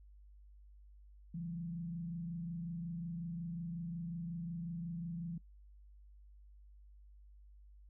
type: tone with frequency modulation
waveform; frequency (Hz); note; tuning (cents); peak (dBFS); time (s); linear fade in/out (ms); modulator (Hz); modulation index
sine; 169.2; E3; +45; -39; 1.34-5.38; 5; 25.5; 0.48
effects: noise-tail reverb RT60 0.1 s tail -22 dB re dry + added 50 Hz sine -56 dBFS peak until 7.89 s